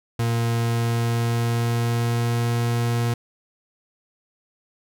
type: tone with pitch glide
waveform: 40% pulse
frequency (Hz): 116.54 to 118.24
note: A#2 to A#2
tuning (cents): 0 to +25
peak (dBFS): -19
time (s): 0.19-3.14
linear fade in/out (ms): 5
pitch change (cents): +25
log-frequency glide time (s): 0.58-2.5
effects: none